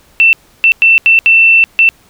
sine tone bursts at uneven times, 2679 Hz, E7, 27 cents sharp, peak -3 dBFS, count 6, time 0.2-0.33 / 0.64-0.72 / 0.82-0.98 / 1.06-1.19 / 1.26-1.64 / 1.79-1.89 s, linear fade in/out 0 ms, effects pink hiss -47 dBFS RMS until 2.09 s

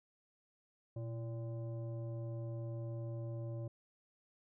sine tone with frequency modulation, 118.6 Hz, A#2, 30 cents sharp, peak -39 dBFS, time 0.96-3.68 s, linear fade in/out 5 ms, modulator 456 Hz, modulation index 0.58, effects none

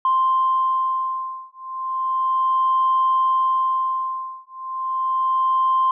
sine beating tone pair, 1046.5 / 1046.84 Hz, C6 / C6, 0 / +1 cents, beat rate 0.34 Hz, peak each -20 dBFS, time 0.05-5.91 s, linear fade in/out 2 ms, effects tanh soft clip ceiling -10 dBFS

